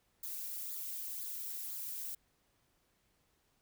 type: noise with flanger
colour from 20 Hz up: violet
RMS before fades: -42 dBFS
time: 0.23-2.15 s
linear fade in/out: 5 ms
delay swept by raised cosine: 0.34 to 2.34 ms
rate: 2 Hz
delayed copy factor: -0.6
effects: pink hiss -75 dBFS RMS until 3.61 s